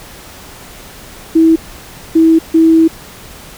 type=tone bursts at uneven times; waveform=sine; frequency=324.6 Hz; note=E4; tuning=27 cents flat; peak=-4 dBFS; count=3; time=1.35-1.56 / 2.15-2.39 / 2.54-2.88 s; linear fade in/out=10 ms; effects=pink hiss -34 dBFS RMS until 3.57 s